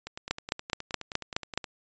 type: two click trains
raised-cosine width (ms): 0.2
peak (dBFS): -20 / -9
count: 16 / 7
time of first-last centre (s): 0.07-1.642 / 0.31-1.576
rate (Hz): 9.54 / 4.74
effects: resampled to 16000 Hz